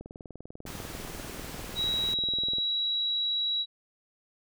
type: click train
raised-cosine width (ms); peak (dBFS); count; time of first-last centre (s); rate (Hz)
2; -28; 53; 0.01-2.584; 20.2
type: noise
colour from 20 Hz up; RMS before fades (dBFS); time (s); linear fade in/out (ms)
pink; -41; 0.66-2.14; 5
type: tone with pitch glide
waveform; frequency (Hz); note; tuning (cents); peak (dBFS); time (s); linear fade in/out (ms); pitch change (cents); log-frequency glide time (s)
sine; 3862 to 3887; B7 to B7; -39 to -28; -26; 1.75-3.66; 50; +11; 2.05-2.71
effects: none